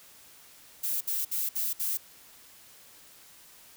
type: noise bursts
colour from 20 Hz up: violet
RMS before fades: -30 dBFS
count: 5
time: 0.83-1.974 s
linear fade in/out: 10 ms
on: 180 ms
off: 61 ms
effects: white hiss -54 dBFS RMS until 3.76 s